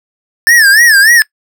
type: tone with vibrato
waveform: square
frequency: 1744 Hz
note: A6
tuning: 16 cents flat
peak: -4 dBFS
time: 0.47-1.22 s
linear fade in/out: 0 ms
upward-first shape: sine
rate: 3.4 Hz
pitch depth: 170 cents each way
effects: noise-tail reverb RT60 0.1 s tail -23 dB re dry